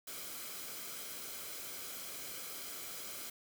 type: noise with comb filter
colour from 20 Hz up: white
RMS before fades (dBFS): -45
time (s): 0.07-3.3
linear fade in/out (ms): 5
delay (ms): 1.1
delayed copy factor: -0.5
effects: none